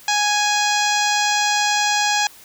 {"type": "harmonic tone", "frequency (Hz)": 830.6, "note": "G#5", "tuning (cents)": 0, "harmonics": [1, 2, 3, 4, 5, 6, 7, 8, 9], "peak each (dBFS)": [-20, -23, -25, -26, -27, -28, -28, -29, -30], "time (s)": [0.08, 2.27], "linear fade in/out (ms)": 2, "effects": ["white hiss -45 dBFS RMS until 2.44 s"]}